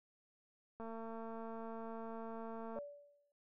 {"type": "click train", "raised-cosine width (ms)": 1, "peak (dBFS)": -35, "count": 450, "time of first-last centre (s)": [0.8, 2.787], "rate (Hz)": 226}
{"type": "tone with exponential decay", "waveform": "sine", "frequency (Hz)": 577, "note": "D5", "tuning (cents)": -31, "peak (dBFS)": -40, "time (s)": [2.76, 3.32], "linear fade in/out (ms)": 1, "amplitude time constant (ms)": 120}
{"effects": []}